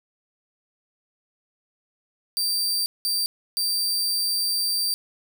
sawtooth tone bursts at uneven times, 4678 Hz, D8, 8 cents flat, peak -19 dBFS, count 3, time 2.37-2.86 / 3.05-3.26 / 3.57-4.94 s, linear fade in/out 0 ms, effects none

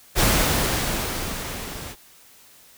pink noise with level ramp, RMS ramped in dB -17 to -36 dBFS, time 0.15-1.96 s, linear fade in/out 50 ms, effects white hiss -51 dBFS RMS until 2.77 s

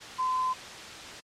sine tone in noise, 1025 Hz, C6, 36 cents flat, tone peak -25 dBFS, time 0.18-0.54 s, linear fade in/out 20 ms, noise white, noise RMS -41 dBFS, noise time 0-1.21 s, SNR +13 dB, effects low-pass 5000 Hz 12 dB/octave + MP3 64 kbps

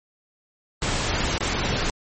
pink noise with dropouts, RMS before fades -24 dBFS, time 0.82-1.9 s, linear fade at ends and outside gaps 1 ms, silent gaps 1.381-1.406 s, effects MP3 32 kbps

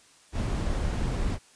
brown noise, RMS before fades -28 dBFS, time 0.32-1.39 s, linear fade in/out 50 ms, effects white hiss -57 dBFS RMS until 1.55 s + resampled to 22050 Hz

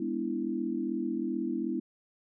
sine chord, E dominant seventh, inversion first, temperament equal with one note detuned, 204.4 / 246.9 / 293.7 / 329.6 Hz, G#3 / B3 / D4 / E4, -27 / 0 / 0 / 0 cents, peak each -37 / -34 / -37 / -33 dBFS, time 0-1.8 s, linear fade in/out 5 ms, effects none

